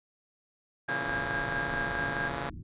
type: tone with tremolo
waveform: sine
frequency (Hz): 1617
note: G#6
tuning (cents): -47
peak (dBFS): -29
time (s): 0.88-2.29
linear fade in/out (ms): 10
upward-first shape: triangle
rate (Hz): 4.6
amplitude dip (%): 55
type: chord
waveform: 5% pulse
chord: A# diminished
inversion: none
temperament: just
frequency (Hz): 116.54 / 139.85 / 167.82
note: A#2 / C#3 / E3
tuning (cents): 0 / +16 / +31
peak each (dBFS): -28 / -25 / -27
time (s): 0.88-2.5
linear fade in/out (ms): 10
type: low-pass noise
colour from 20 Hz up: pink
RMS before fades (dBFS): -43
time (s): 1.02-2.63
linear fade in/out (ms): 10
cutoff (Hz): 310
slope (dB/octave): 48
effects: resampled to 8000 Hz